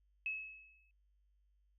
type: tone with exponential decay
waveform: sine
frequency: 2584 Hz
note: E7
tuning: 35 cents flat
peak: -34 dBFS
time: 0.26-0.91 s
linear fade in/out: 1 ms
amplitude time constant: 140 ms
effects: added 50 Hz sine -70 dBFS peak until 1.78 s